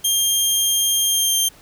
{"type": "tone with pitch glide", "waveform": "15% pulse", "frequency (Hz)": [3202, 3169], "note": ["G7", "G7"], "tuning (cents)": [36, 18], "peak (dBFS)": -9, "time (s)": [0.04, 1.49], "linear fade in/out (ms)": 10, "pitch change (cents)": -18, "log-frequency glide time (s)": [1.07, 1.36], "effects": ["pink hiss -48 dBFS RMS until 1.61 s"]}